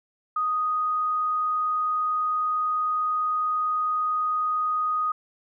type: tone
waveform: sine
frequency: 1244.5 Hz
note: D#6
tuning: in tune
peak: -22 dBFS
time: 0.36-5.12 s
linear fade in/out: 5 ms
effects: none